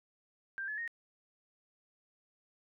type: tone with pitch steps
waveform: sine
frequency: 1581 / 1714.2 / 1858.5 Hz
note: G6 / A6 / A#6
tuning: +14 / -46 / -6 cents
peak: -36 dBFS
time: 0.58-0.877 s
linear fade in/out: 0 ms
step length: 99 ms
effects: none